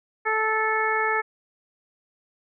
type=harmonic tone; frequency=437.4 Hz; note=A4; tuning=10 cents flat; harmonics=1 / 2 / 3 / 4 / 5; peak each=-28 / -27 / -27 / -26 / -29 dBFS; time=0.25-1.22 s; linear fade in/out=20 ms; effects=none